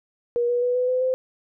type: tone with pitch steps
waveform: sine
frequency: 477.9 / 485.1 / 492.5 / 499.9 / 507.5 / 515.2 Hz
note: A#4 / B4 / B4 / B4 / B4 / C5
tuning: +43 / -31 / -5 / +21 / +47 / -27 cents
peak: -19 dBFS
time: 0.36-1.14 s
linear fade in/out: 0 ms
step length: 130 ms
effects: none